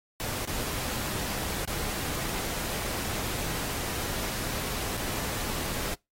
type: noise with dropouts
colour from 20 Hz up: pink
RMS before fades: -33 dBFS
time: 0.2-5.94 s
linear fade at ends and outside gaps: 0 ms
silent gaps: 0.452-0.474 / 1.649-1.676 / 4.969-4.976 s
effects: noise-tail reverb RT60 0.2 s tail -24 dB re dry + AAC 48 kbps